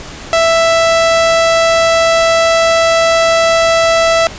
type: tone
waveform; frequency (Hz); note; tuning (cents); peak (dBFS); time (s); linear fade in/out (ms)
sawtooth; 661; E5; +5; -4; 0.33-4.27; 0
effects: pink hiss -29 dBFS RMS until 4.38 s + resampled to 16000 Hz